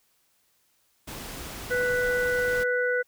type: noise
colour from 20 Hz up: pink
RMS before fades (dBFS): -38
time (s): 1.07-2.64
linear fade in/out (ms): 10
type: harmonic tone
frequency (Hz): 493.9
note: B4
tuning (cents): 0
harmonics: 1 / 3 / 4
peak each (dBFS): -25 / -26 / -35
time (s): 1.7-3.03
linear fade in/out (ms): 20
effects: white hiss -68 dBFS RMS until 3.07 s